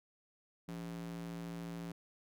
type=tone with high-pass filter; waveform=square; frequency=57.1 Hz; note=A#1; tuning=35 cents flat; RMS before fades=-44 dBFS; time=0.68-1.92 s; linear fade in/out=5 ms; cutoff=190 Hz; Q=2.5; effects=none